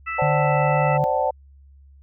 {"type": "harmonic tone", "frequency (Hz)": 659.3, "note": "E5", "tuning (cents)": 0, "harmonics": [2, 3, 4], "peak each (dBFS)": [-28, -30, -31], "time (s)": [0.06, 0.98], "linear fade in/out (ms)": 20}
{"type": "chord", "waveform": "sine", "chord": "D dominant seventh", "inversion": "third", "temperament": "equal with one note detuned", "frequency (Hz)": [523.3, 587.3, 752.5, 880], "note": ["C5", "D5", "F#5", "A5"], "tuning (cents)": [0, 0, 29, 0], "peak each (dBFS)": -24, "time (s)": [0.18, 1.31], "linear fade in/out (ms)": 10}
{"type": "tone with vibrato", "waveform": "sine", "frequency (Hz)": 146.6, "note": "D3", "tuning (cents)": -3, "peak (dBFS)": -21, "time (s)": [0.22, 1.04], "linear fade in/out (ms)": 0, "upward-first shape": "sine", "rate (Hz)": 2.2, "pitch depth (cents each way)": 14}
{"effects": ["added 69 Hz sine -46 dBFS peak until 2.02 s"]}